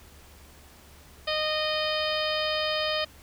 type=harmonic tone; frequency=616 Hz; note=D#5; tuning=17 cents flat; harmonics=1 / 2 / 3 / 4 / 5 / 6 / 7 / 8; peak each=-29 / -34 / -35 / -36 / -32 / -36 / -38 / -36 dBFS; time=1.27-3.05 s; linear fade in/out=10 ms; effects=added 72 Hz sine -53 dBFS peak until 3.22 s + pink hiss -53 dBFS RMS until 3.22 s